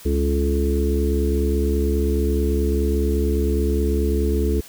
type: harmonic tone with a mistuned harmonic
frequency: 69.3 Hz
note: C#2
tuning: in tune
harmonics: 1 / 3 / 4 / 5 / 6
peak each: -19 / -27 / -28 / -26 / -25 dBFS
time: 0.05-4.61 s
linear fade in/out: 10 ms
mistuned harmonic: 6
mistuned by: +64 cents
effects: white hiss -43 dBFS RMS until 4.68 s